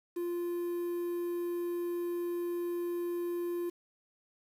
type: tone with quantisation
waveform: triangle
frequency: 347.8 Hz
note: F4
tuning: 7 cents flat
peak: -30 dBFS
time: 0.16-3.7 s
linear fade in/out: 10 ms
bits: 9
effects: none